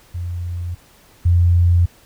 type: tone pair in turn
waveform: sine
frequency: 87.4 / 87.01 Hz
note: F2 / F2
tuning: +2 / -6 cents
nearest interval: unison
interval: 8 cents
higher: first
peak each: -22 / -10 dBFS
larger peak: second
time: 0.14-0.75 / 1.25-1.86 s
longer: neither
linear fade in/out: 10 ms
effects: pink hiss -50 dBFS RMS until 2.05 s